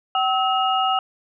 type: tone cluster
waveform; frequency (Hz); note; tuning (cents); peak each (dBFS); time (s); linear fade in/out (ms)
sine; 763 / 1289 / 2853; G5 / E6 / F7; -47 / -39 / +36; -20 / -22 / -25; 0.15-0.99; 2
effects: none